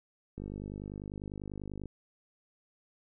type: click train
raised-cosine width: 3 ms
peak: -28 dBFS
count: 75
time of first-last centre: 0.38-1.857 s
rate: 50.1 Hz
effects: none